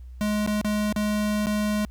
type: tone with dropouts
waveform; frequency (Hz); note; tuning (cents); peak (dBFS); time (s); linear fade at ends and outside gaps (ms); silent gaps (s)
square; 210; G#3; +19; -23; 0.21-1.85; 0; 0.463-0.475 / 0.613-0.646 / 0.925-0.962 / 1.46-1.469
effects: added 62 Hz sine -38 dBFS peak until 1.9 s + pink hiss -68 dBFS RMS until 1.9 s